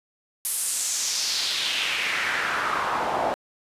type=noise with band-pass filter sweep; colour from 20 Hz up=pink; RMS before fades=-26 dBFS; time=0.45-3.34 s; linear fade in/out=0 ms; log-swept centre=11000 to 680 Hz; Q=2.4; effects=resampled to 32000 Hz